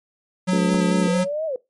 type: tone with vibrato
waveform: square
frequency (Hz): 182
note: F#3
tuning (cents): -28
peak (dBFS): -18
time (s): 0.47-1.25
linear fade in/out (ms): 20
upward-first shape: square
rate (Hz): 4.5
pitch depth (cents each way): 17
type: harmonic tone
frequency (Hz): 70.8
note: C#2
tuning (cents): +37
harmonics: 3 / 4 / 5 / 6 / 7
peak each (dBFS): -23 / -25 / -27 / -29 / -30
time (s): 0.52-1.08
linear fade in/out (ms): 5
type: clicks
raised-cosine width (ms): 1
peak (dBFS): -19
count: 2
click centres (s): 0.742 / 0.747
type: exponential two-way sweep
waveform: sine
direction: up then down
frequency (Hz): 482.7 to 652 to 482.7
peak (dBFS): -22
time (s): 1.07-1.56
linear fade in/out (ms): 2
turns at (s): 1.46
effects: noise-tail reverb RT60 0.2 s tail -20 dB re dry + MP3 48 kbps